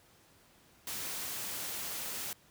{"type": "noise", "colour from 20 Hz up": "white", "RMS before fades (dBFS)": -39, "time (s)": [0.87, 2.33], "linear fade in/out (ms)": 2, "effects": ["pink hiss -63 dBFS RMS until 2.5 s", "high-pass 60 Hz 12 dB/octave"]}